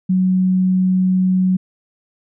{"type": "tone", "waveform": "sine", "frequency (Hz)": 185.5, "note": "F#3", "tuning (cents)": 5, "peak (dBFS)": -12, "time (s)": [0.09, 1.57], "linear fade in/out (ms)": 10, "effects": []}